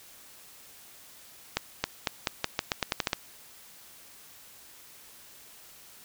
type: accelerating click train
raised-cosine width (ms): 0.2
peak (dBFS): -8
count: 12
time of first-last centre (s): 1.57-3.132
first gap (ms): 270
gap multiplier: 0.86
effects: white hiss -52 dBFS RMS until 6.04 s